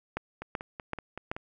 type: two click trains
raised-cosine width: 0.5 ms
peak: -23 / -16 dBFS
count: 6 / 4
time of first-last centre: 0.42-1.365 / 0.17-1.315 s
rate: 5.29 / 2.62 Hz
effects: none